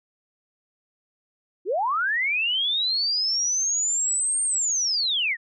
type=linear two-way sweep; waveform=sine; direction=up then down; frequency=319.6 to 8760 to 1766 Hz; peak=-21 dBFS; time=1.65-5.37 s; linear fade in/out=50 ms; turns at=4.43 s; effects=none